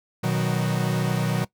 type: chord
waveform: 45% pulse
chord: B major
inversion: none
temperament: equal with one note detuned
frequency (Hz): 122.76 / 155.56 / 185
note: B2 / D#3 / F#3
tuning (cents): -10 / 0 / 0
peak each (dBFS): -26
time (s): 0.23-1.45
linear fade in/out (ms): 10
effects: noise-tail reverb RT60 0.1 s tail -19 dB re dry